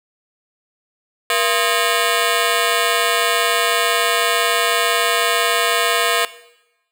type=ring-modulated tone; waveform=10% pulse; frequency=578 Hz; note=D5; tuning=28 cents flat; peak=-4 dBFS; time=1.3-6.25 s; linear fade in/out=2 ms; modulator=102 Hz; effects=noise-tail reverb RT60 0.9 s tail -17 dB re dry